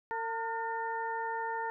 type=harmonic tone with a mistuned harmonic; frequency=453.2 Hz; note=A#4; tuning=49 cents flat; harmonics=1 / 2 / 3 / 4; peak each=-40 / -34 / -43 / -41 dBFS; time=0.11-1.7 s; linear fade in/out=0 ms; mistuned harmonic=3; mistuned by=+76 cents; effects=none